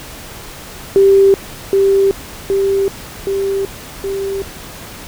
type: tone with echo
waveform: sine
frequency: 392 Hz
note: G4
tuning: in tune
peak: -5 dBFS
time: 0.96-1.34 s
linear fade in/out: 0 ms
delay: 770 ms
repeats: 4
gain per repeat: -3 dB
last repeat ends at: 4.42 s
effects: pink hiss -32 dBFS RMS until 5.07 s